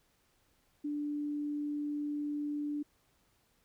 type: tone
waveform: sine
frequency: 293.7 Hz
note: D4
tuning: in tune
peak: -33 dBFS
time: 0.84-2.83 s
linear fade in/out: 10 ms
effects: pink hiss -72 dBFS RMS until 3.64 s